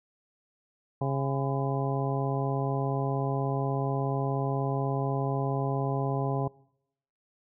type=harmonic tone with a mistuned harmonic; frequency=136.6 Hz; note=C#3; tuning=25 cents flat; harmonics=1 / 2 / 3 / 4 / 5 / 6 / 7; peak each=-28 / -36 / -35 / -37 / -36 / -37 / -39 dBFS; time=1.01-6.48 s; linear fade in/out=5 ms; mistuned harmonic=7; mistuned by=+92 cents; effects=noise-tail reverb RT60 0.8 s tail -24 dB re dry